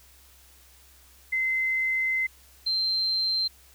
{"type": "tone pair in turn", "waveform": "sine", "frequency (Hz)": [2062, 4136], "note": ["C7", "C8"], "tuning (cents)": [-26, -21], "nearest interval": "octave", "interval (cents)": 1205, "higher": "second", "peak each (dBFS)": -23, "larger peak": "neither", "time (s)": [[1.32, 2.27], [2.66, 3.48]], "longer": "first", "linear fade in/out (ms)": 10, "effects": ["added 65 Hz sine -57 dBFS peak until 3.74 s", "white hiss -56 dBFS RMS until 3.74 s"]}